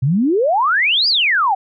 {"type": "exponential two-way sweep", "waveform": "sine", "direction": "up then down", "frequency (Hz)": [121.1, 5030, 732], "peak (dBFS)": -12, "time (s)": [0.02, 1.55], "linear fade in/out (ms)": 10, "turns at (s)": 1.08, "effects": []}